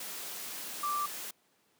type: tone in noise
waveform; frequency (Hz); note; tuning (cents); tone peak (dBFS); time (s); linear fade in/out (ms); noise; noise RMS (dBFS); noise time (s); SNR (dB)
sine; 1174.7; D6; 0; -30; 0.83-1.06; 5; white; -41; 0-1.31; +8
effects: pink hiss -70 dBFS RMS until 1.79 s + high-pass 200 Hz 12 dB/octave